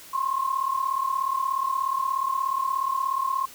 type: tone pair together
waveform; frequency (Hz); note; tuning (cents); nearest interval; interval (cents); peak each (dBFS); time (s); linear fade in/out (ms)
sine; 1044 / 1080.8; C6 / C#6; -4 / -44; minor second; 60; -27 / -25; 0.13-3.46; 10
effects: white hiss -46 dBFS RMS until 3.54 s